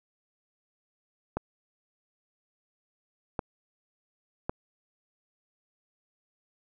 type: clicks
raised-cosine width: 1 ms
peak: -15 dBFS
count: 3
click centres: 1.37 / 3.392 / 4.495 s
effects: none